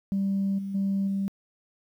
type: tone with level steps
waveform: sine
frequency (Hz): 196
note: G3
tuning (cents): 0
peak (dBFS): -22 / -30 / -22 / -24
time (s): 0.12-1.28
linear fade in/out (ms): 0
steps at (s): 0.58 / 0.74 / 1.07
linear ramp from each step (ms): 10
effects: tanh soft clip ceiling -20 dBFS + 10-bit